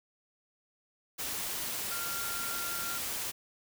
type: tone in noise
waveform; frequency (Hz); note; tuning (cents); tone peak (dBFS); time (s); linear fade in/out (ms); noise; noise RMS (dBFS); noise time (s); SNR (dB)
sine; 1388; F6; -11; -39; 1.9-2.99; 20; white; -36; 1.18-3.32; -6
effects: none